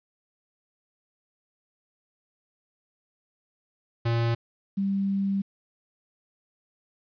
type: tone pair in turn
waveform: square / sine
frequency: 116.54 / 196.53 Hz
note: A#2 / G3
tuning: 0 / +5 cents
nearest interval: major sixth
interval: 905 cents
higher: second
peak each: -23 dBFS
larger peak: neither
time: 4.05-4.35 / 4.77-5.42 s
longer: second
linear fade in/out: 10 ms
effects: resampled to 11025 Hz + 10-bit